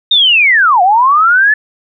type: linear two-way sweep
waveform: sine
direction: down then up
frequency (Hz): 3724 to 698.5 to 1758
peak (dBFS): -5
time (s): 0.11-1.54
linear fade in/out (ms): 5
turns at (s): 0.82
effects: none